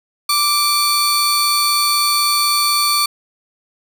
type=tone pair together; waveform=sawtooth; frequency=1176 / 4472 Hz; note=D6 / C#8; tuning=+2 / +14 cents; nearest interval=octave + major seventh; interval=2312 cents; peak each=-13 dBFS; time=0.29-3.06 s; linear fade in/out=5 ms; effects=none